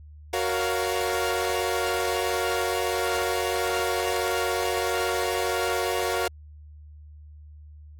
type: chord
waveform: sawtooth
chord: Gb major seventh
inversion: none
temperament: equal with one note detuned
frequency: 370 / 466.2 / 560.8 / 698.5 Hz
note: Gb4 / Bb4 / Db5 / F5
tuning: 0 / 0 / +20 / 0 cents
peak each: -25 / -25 / -28 / -26 dBFS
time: 0.33-6.28 s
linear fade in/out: 5 ms
effects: added 75 Hz sine -43 dBFS peak until 7.99 s + AAC 64 kbps